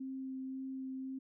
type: tone with vibrato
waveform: sine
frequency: 263.8 Hz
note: C4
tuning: 14 cents sharp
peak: -39 dBFS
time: 0-1.19 s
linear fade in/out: 10 ms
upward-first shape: sine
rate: 1.9 Hz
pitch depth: 9 cents each way
effects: none